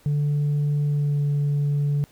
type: tone with pitch glide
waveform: sine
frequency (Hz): 146.3 to 144.54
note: D3 to D3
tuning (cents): -6 to -27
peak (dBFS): -17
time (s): 0.06-2.04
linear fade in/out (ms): 0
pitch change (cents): -21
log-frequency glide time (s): 0.85-1.23
effects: tanh soft clip ceiling -18 dBFS + pink hiss -56 dBFS RMS until 2.11 s